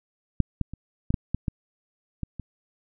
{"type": "clicks", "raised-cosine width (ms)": 5, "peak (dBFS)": [-6, -12, -24, -12, -9, -12, -13, -17, -22], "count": 9, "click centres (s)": [0.403, 0.613, 0.736, 1.105, 1.142, 1.346, 1.482, 2.233, 2.397], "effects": []}